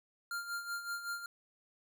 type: tone with tremolo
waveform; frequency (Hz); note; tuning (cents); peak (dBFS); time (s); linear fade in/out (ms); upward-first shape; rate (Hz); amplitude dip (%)
square; 1397; F6; 0; -36; 0.31-1.26; 2; sine; 5.3; 65
effects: none